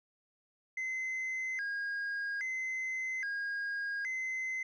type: tone with vibrato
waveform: sine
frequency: 1830 Hz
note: A#6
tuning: 32 cents flat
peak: -31 dBFS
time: 0.77-4.63 s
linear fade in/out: 5 ms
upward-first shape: square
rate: 0.61 Hz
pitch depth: 200 cents each way
effects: tanh soft clip ceiling -33 dBFS